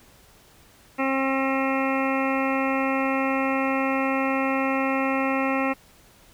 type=harmonic tone; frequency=268 Hz; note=C4; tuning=42 cents sharp; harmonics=1 / 2 / 3 / 4 / 5 / 7 / 8 / 9 / 10; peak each=-25 / -28 / -30 / -31 / -32 / -33 / -34 / -35 / -35 dBFS; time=0.98-5.74 s; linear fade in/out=20 ms; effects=pink hiss -54 dBFS RMS until 6.33 s